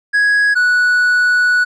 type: tone pair in turn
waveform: triangle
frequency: 1664 / 1474 Hz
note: G#6 / F#6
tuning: +3 / -7 cents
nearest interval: major second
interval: 210 cents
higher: first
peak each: -8 dBFS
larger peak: neither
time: 0.13-0.55 / 0.55-1.65 s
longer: second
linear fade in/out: 20 ms
effects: resampled to 22050 Hz